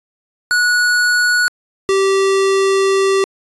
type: tone pair in turn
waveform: square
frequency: 1464 / 388.7 Hz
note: F#6 / G4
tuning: -19 / -15 cents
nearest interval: octave + major seventh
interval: 2296 cents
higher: first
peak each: -12 dBFS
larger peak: neither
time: 0.51-1.48 / 1.89-3.24 s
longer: second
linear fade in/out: 0 ms
effects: resampled to 22050 Hz